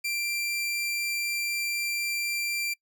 sawtooth tone, 2362 Hz, D7, 9 cents sharp, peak -24 dBFS, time 0.04-2.74 s, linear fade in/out 10 ms, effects noise-tail reverb RT60 0.1 s tail -25 dB re dry

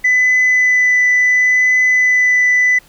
sine tone with vibrato, 2000 Hz, B6, 21 cents sharp, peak -7 dBFS, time 0.04-2.79 s, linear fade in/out 10 ms, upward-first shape triangle, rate 0.71 Hz, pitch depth 9 cents each way, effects tanh soft clip ceiling -7 dBFS + pink hiss -47 dBFS RMS until 2.88 s

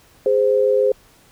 sine tone pair together, 411.9 / 519 Hz, G#4 / C5, -14 / -14 cents, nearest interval major third, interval 400 cents, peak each -17 / -15 dBFS, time 0.26-0.92 s, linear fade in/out 2 ms, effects pink hiss -52 dBFS RMS until 1.31 s

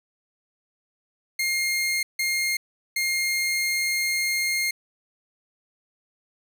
sawtooth tone bursts at uneven times, 2127 Hz, C7, 28 cents sharp, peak -19 dBFS, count 3, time 1.39-2.03 / 2.19-2.57 / 2.96-4.71 s, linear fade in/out 5 ms, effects none

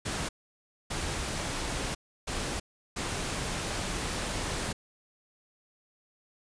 pink noise bursts at uneven times, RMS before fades -33 dBFS, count 4, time 0.05-0.29 / 0.9-1.95 / 2.27-2.6 / 2.96-4.73 s, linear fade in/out 10 ms, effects resampled to 22050 Hz

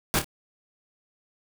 pink noise with echo, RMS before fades -23 dBFS, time 0.14-0.19 s, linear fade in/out 0 ms, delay 27 ms, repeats 2, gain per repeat -8 dB, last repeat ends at 0.244 s, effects none

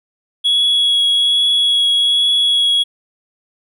triangle tone with vibrato, 3347 Hz, G#7, 13 cents sharp, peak -9 dBFS, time 0.44-2.84 s, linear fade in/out 20 ms, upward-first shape triangle, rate 1.2 Hz, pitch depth 12 cents each way, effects tanh soft clip ceiling -5 dBFS

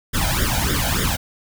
pink noise with flanger, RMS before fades -20 dBFS, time 0.13-1.17 s, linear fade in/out 20 ms, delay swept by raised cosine 0.57 to 1.33 ms, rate 3.4 Hz, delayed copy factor +0.95, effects none

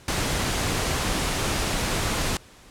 pink noise, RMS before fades -25 dBFS, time 0.08-2.37 s, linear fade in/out 2 ms, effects pink hiss -50 dBFS RMS until 2.7 s + low-pass 10000 Hz 12 dB/octave

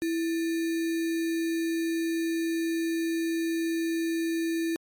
sine tone with sample-and-hold, 329.6 Hz, E4, in tune, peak -25 dBFS, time 0.02-4.76 s, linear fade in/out 0 ms, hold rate 2100 Hz, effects MP3 64 kbps

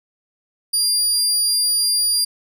25% pulse tone, 4799 Hz, D8, 37 cents sharp, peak -11 dBFS, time 0.73-2.25 s, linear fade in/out 10 ms, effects none

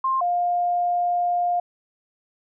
sine tone pair in turn, 1057 / 705.5 Hz, C6 / F5, +17 / +17 cents, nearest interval perfect fifth, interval 700 cents, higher first, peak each -19 dBFS, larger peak neither, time 0.04-0.21 / 0.21-1.6 s, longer second, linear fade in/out 5 ms, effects none

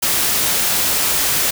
white noise, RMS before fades -17 dBFS, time 0.02-1.51 s, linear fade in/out 10 ms, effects none

